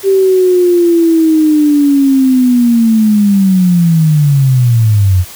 sine linear sweep, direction down, 392 to 87.5 Hz, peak -5 dBFS, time 0.03-5.25 s, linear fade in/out 50 ms, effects white hiss -31 dBFS RMS until 5.35 s

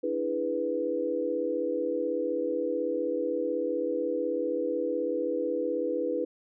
sine chord, E dominant seventh, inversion third, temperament equal, 293.7 / 329.6 / 415.3 / 493.9 Hz, D4 / E4 / G#4 / B4, 0 / 0 / 0 / 0 cents, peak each -35 / -33 / -35 / -29 dBFS, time 0.03-6.25 s, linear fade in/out 10 ms, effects none

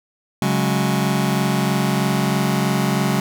sawtooth chord, C# suspended fourth, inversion none, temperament just, 138.59 / 184.79 / 207.9 Hz, C#3 / F#3 / G#3, 0 / -2 / +2 cents, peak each -17 dBFS, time 0.42-3.2 s, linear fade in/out 2 ms, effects none

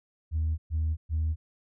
sine tone bursts, 79.1 Hz, D#2, 29 cents sharp, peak -23 dBFS, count 3, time 0.31-1.36 s, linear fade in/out 50 ms, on 270 ms, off 120 ms, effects tanh soft clip ceiling -22 dBFS

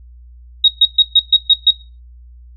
sine tone bursts, 3775 Hz, A#7, 21 cents sharp, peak -5 dBFS, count 7, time 0.64-1.707 s, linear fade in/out 5 ms, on 41 ms, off 130 ms, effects noise-tail reverb RT60 0.3 s tail -17 dB re dry + added 60 Hz sine -37 dBFS peak until 2.56 s

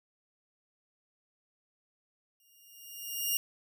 5% pulse tone with exponential growth, 2831 Hz, F7, 23 cents sharp, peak -17 dBFS, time 2.4-3.37 s, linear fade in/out 1 ms, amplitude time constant 210 ms, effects none

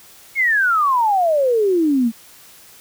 sine exponential sweep, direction down, 2221 to 220 Hz, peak -13 dBFS, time 0.35-2.12 s, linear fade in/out 50 ms, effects white hiss -45 dBFS RMS until 2.8 s

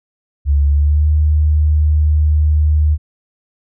sine tone with pitch glide, 71.3 to 75.98 Hz, C#2 to D#2, +49 to -41 cents, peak -9 dBFS, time 0.45-2.98 s, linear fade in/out 50 ms, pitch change +110 cents, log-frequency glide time 0.67-1.07 s, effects none

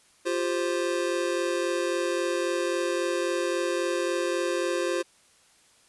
square chord, F suspended second, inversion none, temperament just, 349.2 / 392.9 / 523.8 Hz, F4 / G4 / C5, 0 / +4 / +2 cents, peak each -29 / -33 / -30 dBFS, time 0.25-5.03 s, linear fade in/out 20 ms, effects white hiss -60 dBFS RMS until 5.88 s + resampled to 24000 Hz

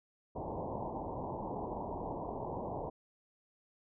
white low-pass noise, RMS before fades -40 dBFS, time 0.35-2.9 s, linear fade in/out 10 ms, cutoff 990 Hz, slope 96 dB/octave, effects none

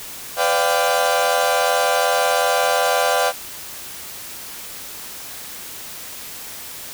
30% pulse chord, G dominant seventh, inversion first, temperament equal with one note detuned, 504.8 / 587.3 / 698.5 / 784 Hz, B4 / D5 / F5 / G5, +38 / 0 / 0 / 0 cents, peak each -19 dBFS, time 0.36-3.33 s, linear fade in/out 50 ms, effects white hiss -34 dBFS RMS until 6.93 s

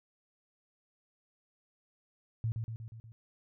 sine tone with echo, 113.1 Hz, A2, 48 cents sharp, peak -29 dBFS, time 2.44-2.52 s, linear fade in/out 0 ms, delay 120 ms, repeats 5, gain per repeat -4 dB, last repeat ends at 3.12 s, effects none

